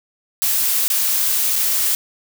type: noise with dropouts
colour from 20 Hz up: blue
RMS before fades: -18 dBFS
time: 0.42-1.95 s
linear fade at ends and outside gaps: 0 ms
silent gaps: 0.88-0.901 / 1.557-1.561 s
effects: none